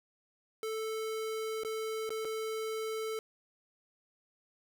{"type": "tone with dropouts", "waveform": "square", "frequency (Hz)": 440, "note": "A4", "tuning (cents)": 0, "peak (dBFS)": -35, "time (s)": [0.63, 3.19], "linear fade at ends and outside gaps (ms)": 1, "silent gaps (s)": [[1.635, 1.648], [2.093, 2.104], [2.248, 2.252]], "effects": []}